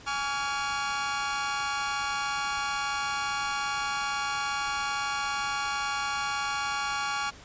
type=chord; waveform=sawtooth; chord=Db major; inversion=second; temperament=equal with one note detuned; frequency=830.6 / 1133.3 / 1396.9 Hz; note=Ab5 / Db6 / F6; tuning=0 / +38 / 0 cents; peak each=-29 dBFS; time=0.06-7.31 s; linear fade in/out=20 ms; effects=pink hiss -49 dBFS RMS until 7.44 s + resampled to 16000 Hz